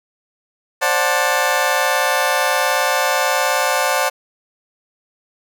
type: chord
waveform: 20% pulse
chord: D dominant seventh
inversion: third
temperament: just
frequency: 528.6 / 587.3 / 734.2 / 881 Hz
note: C5 / D5 / F#5 / A5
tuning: +18 / 0 / -14 / +2 cents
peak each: -16 dBFS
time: 0.81-4.1 s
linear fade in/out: 20 ms
effects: none